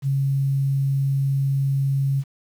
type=tone with quantisation; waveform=sine; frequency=137.2 Hz; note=C#3; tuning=17 cents flat; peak=-18 dBFS; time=0.02-2.24 s; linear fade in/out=50 ms; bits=8; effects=none